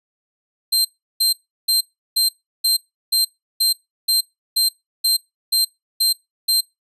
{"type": "tone bursts", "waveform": "sawtooth", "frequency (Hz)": 4147, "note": "C8", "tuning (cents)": -16, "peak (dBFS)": -11, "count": 13, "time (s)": [0.72, 6.61], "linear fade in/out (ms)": 10, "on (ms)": 130, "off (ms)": 350, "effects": ["noise-tail reverb RT60 0.2 s tail -23 dB re dry", "resampled to 32000 Hz"]}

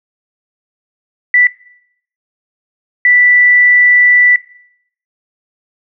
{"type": "tone bursts at uneven times", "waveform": "sine", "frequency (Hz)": 1971, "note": "B6", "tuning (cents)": -4, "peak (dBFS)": -5, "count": 2, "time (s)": [[1.34, 1.47], [3.05, 4.36]], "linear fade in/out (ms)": 2, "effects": ["noise-tail reverb RT60 0.7 s tail -19 dB re dry"]}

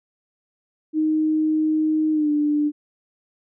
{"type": "tone with pitch glide", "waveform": "sine", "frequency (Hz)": [311.1, 296.4], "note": ["D#4", "D4"], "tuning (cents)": [0, 16], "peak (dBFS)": -17, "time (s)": [0.93, 2.72], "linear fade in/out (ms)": 50, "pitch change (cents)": -84, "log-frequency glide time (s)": [2.12, 2.3], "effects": []}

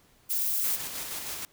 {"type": "noise", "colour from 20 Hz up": "violet", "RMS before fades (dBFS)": -28, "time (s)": [0.29, 0.77], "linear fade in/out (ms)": 20}
{"type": "noise with tremolo", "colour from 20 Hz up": "white", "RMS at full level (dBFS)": -35, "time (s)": [0.64, 1.45], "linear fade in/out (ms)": 0, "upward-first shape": "square", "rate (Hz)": 6.4, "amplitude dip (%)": 30}
{"effects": ["pink hiss -62 dBFS RMS until 1.52 s"]}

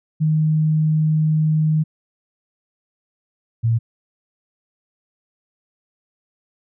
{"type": "tone pair in turn", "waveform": "sine", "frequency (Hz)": [155.56, 114.87], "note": ["D#3", "A#2"], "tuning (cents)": [0, -25], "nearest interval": "perfect fourth", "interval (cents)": 525, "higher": "first", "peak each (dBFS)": -14, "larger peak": "neither", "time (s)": [[0.2, 1.84], [3.63, 3.79]], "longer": "first", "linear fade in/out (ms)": 20, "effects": []}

